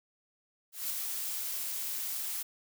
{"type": "noise with ADSR envelope", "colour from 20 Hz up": "blue", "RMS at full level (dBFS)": -33, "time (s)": [0.72, 2.43], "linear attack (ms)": 180, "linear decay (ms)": 6, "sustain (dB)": -3, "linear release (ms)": 10, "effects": []}